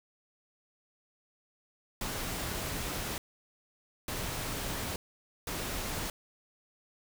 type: noise bursts at uneven times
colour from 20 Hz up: pink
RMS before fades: -36 dBFS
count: 3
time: 2.01-3.18 / 4.08-4.96 / 5.47-6.1 s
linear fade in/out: 2 ms
effects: none